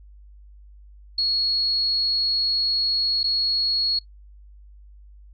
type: tone with dropouts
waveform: sine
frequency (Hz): 4331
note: C#8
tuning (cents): -41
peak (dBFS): -19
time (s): 1.18-3.99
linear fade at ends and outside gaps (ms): 5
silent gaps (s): 3.232-3.24
effects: noise-tail reverb RT60 0.1 s tail -19 dB re dry + added 50 Hz sine -44 dBFS peak until 5.33 s